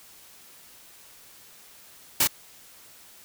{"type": "noise with echo", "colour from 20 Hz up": "white", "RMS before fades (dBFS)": -20, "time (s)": [2.2, 2.24], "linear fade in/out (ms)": 5, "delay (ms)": 34, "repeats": 1, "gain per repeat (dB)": -2, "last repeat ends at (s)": 2.274, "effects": ["white hiss -51 dBFS RMS until 3.24 s"]}